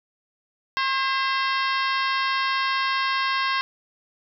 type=harmonic tone with a mistuned harmonic; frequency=535 Hz; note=C5; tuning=38 cents sharp; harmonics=2 / 3 / 4 / 5 / 6 / 7 / 8 / 9 / 10; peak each=-24 / -28 / -30 / -32 / -34 / -35 / -36 / -37 / -38 dBFS; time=0.77-3.61 s; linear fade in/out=0 ms; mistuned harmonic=4; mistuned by=-78 cents; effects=none